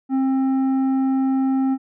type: tone with tanh clipping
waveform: sine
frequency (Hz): 265.7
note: C4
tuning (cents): +27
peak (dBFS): -18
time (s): 0.09-1.78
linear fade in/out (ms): 50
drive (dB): 8
effects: none